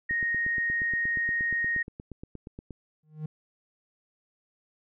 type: tone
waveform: sine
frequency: 1864.7 Hz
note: A#6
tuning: in tune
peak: -25 dBFS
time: 0.09-1.83 s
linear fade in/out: 10 ms
type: click train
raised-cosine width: 3 ms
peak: -27 dBFS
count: 23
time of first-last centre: 0.11-2.707 s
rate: 8.47 Hz
type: tone with exponential growth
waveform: triangle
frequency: 154.2 Hz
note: D#3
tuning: 15 cents flat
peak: -27 dBFS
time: 3.03-3.26 s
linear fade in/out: 5 ms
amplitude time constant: 49 ms
effects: none